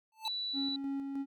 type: tone with exponential growth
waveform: square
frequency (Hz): 880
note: A5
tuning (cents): 0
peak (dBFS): -34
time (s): 0.12-0.28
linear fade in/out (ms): 2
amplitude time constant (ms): 33
type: tone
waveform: sine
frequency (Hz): 3951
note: B7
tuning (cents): 0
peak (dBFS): -34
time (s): 0.25-0.76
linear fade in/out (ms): 2
type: tone with tremolo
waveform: triangle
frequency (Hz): 275.5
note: C#4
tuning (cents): -11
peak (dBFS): -31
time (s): 0.53-1.26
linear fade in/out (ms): 50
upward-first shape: square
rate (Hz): 3.2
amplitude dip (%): 35
effects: none